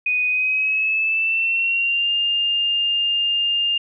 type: tone with pitch glide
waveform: sine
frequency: 2489 to 2810 Hz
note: D#7 to F7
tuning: 0 to +10 cents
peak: -17 dBFS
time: 0.06-3.78 s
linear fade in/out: 5 ms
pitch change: +210 cents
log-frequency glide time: 0.27-2.11 s
effects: none